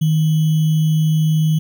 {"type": "tone with sample-and-hold", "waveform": "sine", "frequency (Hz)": 156.8, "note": "D#3", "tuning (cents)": 14, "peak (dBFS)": -12, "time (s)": [0.01, 1.59], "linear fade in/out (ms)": 10, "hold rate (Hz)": 3150, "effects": []}